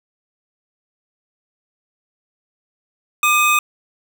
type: tone pair together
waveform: square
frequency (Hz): 1200 / 2523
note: D6 / D#7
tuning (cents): +37 / +23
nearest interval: octave + minor second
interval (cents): 1286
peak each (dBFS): -16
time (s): 3.23-3.59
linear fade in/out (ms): 2
effects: none